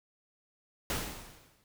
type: noise with exponential decay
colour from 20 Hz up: pink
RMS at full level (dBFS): -31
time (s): 0.9-1.64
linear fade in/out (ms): 1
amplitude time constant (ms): 160
effects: none